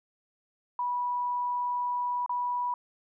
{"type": "tone with dropouts", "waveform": "sine", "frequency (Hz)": 979, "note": "B5", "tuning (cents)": -15, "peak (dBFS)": -27, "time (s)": [0.79, 2.74], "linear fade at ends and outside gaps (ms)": 2, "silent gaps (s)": [2.262, 2.294], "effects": []}